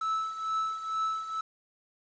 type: tone with tremolo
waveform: triangle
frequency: 1309 Hz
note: E6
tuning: 13 cents flat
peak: -24 dBFS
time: 0.01-1.41 s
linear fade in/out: 5 ms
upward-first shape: triangle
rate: 2.2 Hz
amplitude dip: 75%
effects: resampled to 16000 Hz + 9-bit